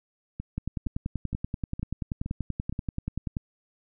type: two click trains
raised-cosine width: 5 ms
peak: -21 / -17 dBFS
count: 6 / 30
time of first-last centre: 0.4-2.726 / 0.58-3.368 s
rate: 2.15 / 10.4 Hz
effects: none